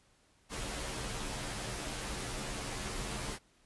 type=noise with comb filter; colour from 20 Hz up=pink; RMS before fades=-39 dBFS; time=0.49-3.39 s; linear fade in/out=50 ms; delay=12 ms; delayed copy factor=-0.85; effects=pink hiss -68 dBFS RMS until 3.65 s + resampled to 24000 Hz